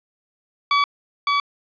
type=tone with echo; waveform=sawtooth; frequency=1141 Hz; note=C#6; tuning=50 cents sharp; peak=-11 dBFS; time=0.71-0.84 s; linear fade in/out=2 ms; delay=560 ms; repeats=1; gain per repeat=-2 dB; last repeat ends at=1.4 s; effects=resampled to 11025 Hz + 8-bit